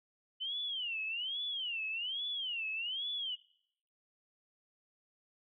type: tone with vibrato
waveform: sine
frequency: 2983 Hz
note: F#7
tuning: 13 cents sharp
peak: -35 dBFS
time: 0.4-3.36 s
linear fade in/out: 20 ms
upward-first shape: sine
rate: 1.2 Hz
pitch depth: 250 cents each way
effects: noise-tail reverb RT60 0.7 s tail -22 dB re dry